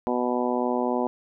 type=harmonic tone; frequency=123.47 Hz; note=B2; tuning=in tune; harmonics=2 / 3 / 4 / 5 / 6 / 7 / 8; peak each=-27 / -29 / -30 / -31 / -32 / -32 / -33 dBFS; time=0.07-1.07 s; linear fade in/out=0 ms; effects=none